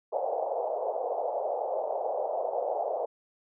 pink band-pass noise, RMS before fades -31 dBFS, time 0.12-3.06 s, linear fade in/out 10 ms, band 490 to 790 Hz, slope 48 dB/octave, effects none

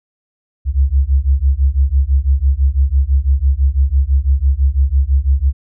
sine beating tone pair, 65.3 / 71.3 Hz, C2 / C#2, -3 / +49 cents, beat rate 6 Hz, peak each -13 dBFS, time 0.65-5.53 s, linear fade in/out 50 ms, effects none

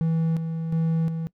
triangle tone with tremolo, 163 Hz, E3, 19 cents flat, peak -18 dBFS, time 0.01-1.27 s, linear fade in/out 0 ms, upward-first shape square, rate 1.4 Hz, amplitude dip 50%, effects noise-tail reverb RT60 0.1 s tail -20 dB re dry

